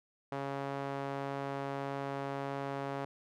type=tone with band-pass filter; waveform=sawtooth; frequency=138.59 Hz; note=C#3; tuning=in tune; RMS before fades=-38 dBFS; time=0.32-3.05 s; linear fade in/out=2 ms; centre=750 Hz; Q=0.89; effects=none